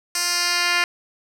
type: tone with band-pass filter sweep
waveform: 10% pulse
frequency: 350.3 Hz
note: F4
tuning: 5 cents sharp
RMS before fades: -21 dBFS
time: 0.15-0.84 s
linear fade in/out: 2 ms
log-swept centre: 7000 to 2900 Hz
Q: 1.4
effects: none